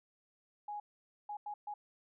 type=tone bursts at uneven times; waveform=sine; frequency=830.6 Hz; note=G#5; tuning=in tune; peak=-39 dBFS; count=4; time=0.68-0.8 / 1.29-1.37 / 1.46-1.54 / 1.67-1.74 s; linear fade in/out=5 ms; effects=none